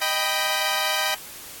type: chord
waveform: 10% pulse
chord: Eb augmented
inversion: none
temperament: equal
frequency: 622.3 / 784 / 987.8 Hz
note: Eb5 / G5 / B5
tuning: 0 / 0 / 0 cents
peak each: -18 / -17 / -18 dBFS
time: 0.01-1.15 s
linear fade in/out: 10 ms
effects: white hiss -40 dBFS RMS until 1.6 s + AAC 64 kbps